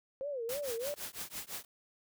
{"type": "tone with vibrato", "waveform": "sine", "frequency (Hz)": 516, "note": "C5", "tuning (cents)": -24, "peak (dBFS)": -35, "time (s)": [0.21, 0.94], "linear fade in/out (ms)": 0, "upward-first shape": "sine", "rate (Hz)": 3.2, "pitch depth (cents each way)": 220}
{"type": "noise with tremolo", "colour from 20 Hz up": "white", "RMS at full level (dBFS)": -39, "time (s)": [0.49, 1.65], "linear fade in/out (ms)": 2, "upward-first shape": "triangle", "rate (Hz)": 5.9, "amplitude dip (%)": 100}
{"effects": []}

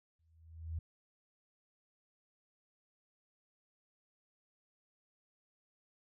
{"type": "tone with exponential growth", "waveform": "sine", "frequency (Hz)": 81.4, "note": "E2", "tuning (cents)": -21, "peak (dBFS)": -34, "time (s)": [0.19, 0.79], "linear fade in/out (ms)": 5, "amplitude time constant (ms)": 130, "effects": []}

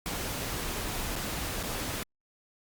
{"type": "noise with dropouts", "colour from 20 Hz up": "pink", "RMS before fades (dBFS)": -34, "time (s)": [0.06, 2.03], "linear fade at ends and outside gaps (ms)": 0, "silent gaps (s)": [[1.156, 1.162], [1.629, 1.635]], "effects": ["Opus 48 kbps"]}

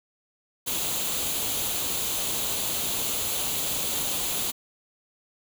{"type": "noise with comb filter", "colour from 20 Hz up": "white", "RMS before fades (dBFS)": -28, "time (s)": [0.66, 4.52], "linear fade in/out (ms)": 20, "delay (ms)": 0.28, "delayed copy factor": 0.55, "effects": []}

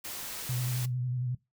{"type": "noise", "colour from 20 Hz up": "white", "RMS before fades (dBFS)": -39, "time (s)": [0.04, 0.86], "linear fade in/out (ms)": 10}
{"type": "tone with vibrato", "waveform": "sine", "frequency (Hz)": 124.9, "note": "B2", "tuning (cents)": 20, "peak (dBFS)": -29, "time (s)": [0.49, 1.35], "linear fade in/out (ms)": 5, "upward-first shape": "square", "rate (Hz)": 11, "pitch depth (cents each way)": 34}
{"effects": ["noise-tail reverb RT60 0.2 s tail -19 dB re dry"]}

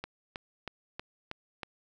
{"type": "click train", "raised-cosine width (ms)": 0.3, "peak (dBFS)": -21, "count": 6, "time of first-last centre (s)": [0.04, 1.632], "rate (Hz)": 3.14, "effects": []}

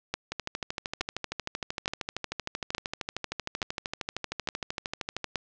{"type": "two click trains", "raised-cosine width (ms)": 0.2, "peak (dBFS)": [-14, -11], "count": [65, 7], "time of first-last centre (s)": [[0.32, 5.243], [0.14, 5.357]], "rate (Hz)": [13, 1.15], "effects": ["low-pass 7000 Hz 12 dB/octave"]}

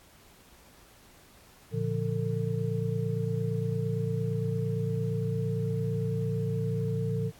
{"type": "tone cluster", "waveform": "sine", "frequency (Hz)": [113.5, 142.2, 171, 449.4], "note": ["A#2", "C#3", "F3", "A4"], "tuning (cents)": [-46, 45, -36, 37], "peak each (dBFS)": [-31, -33, -33, -34], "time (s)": [1.71, 7.32], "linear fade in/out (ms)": 50, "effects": ["pink hiss -57 dBFS RMS until 7.39 s", "AAC 64 kbps"]}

